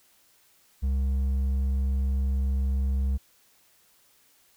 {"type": "tone with hard clipping", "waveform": "sine", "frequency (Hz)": 67.2, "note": "C2", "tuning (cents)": 47, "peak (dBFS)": -24, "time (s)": [0.82, 3.18], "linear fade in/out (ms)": 20, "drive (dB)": 4, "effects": ["white hiss -62 dBFS RMS until 4.56 s"]}